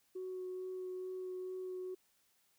sine tone with vibrato, 369.9 Hz, F#4, in tune, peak -39 dBFS, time 0.15-1.95 s, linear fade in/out 10 ms, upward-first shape sine, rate 2.3 Hz, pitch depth 10 cents each way, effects tanh soft clip ceiling -36 dBFS + white hiss -74 dBFS RMS until 2.58 s

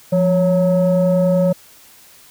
sine tone pair together, 174.63 / 554.4 Hz, F3 / C#5, 0 / 0 cents, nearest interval octave + minor sixth, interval 2000 cents, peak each -13 dBFS, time 0.12-1.53 s, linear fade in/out 10 ms, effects tanh soft clip ceiling -8 dBFS + white hiss -46 dBFS RMS until 2.3 s

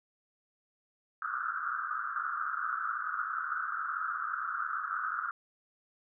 pink band-pass noise, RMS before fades -35 dBFS, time 1.22-5.31 s, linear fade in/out 2 ms, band 1200 to 1500 Hz, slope 96 dB/octave, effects none

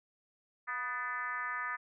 sine tone with frequency modulation, 1499 Hz, F#6, 22 cents sharp, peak -34 dBFS, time 0.67-1.77 s, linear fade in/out 20 ms, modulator 261 Hz, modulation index 1.8, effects none

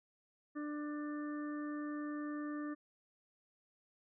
harmonic tone, 296.6 Hz, D4, 17 cents sharp, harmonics 1 / 2 / 4 / 5 / 6, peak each -39 / -52 / -50 / -59 / -53 dBFS, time 0.55-2.75 s, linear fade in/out 20 ms, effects none

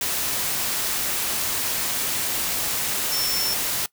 sine tone in noise, 5400 Hz, E8, 41 cents sharp, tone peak -25 dBFS, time 3.12-3.54 s, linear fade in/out 2 ms, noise white, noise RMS -25 dBFS, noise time 0.01-3.86 s, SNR -3 dB, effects noise-tail reverb RT60 0.1 s tail -21 dB re dry

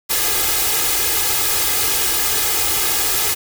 white noise with comb filter, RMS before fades -18 dBFS, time 0.09-3.35 s, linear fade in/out 20 ms, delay 2.4 ms, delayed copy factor +1, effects none

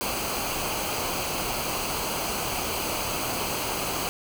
pink noise with comb filter, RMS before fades -29 dBFS, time 0.01-4.09 s, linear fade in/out 0 ms, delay 0.55 ms, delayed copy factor -0.6, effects none

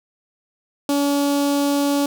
sawtooth tone with notch filter, 284.3 Hz, C#4, 44 cents sharp, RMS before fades -19 dBFS, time 0.89-2.06 s, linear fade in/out 2 ms, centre 1900 Hz, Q 0.98, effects none

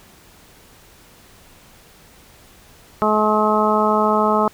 harmonic tone, 213.5 Hz, G#3, 48 cents sharp, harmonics 1 / 2 / 3 / 4 / 5 / 6, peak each -21 / -21 / -21 / -21 / -21 / -21 dBFS, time 3.02-4.48 s, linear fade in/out 0 ms, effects pink hiss -48 dBFS RMS until 4.53 s

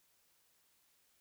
silence, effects white hiss -73 dBFS RMS until 1.2 s

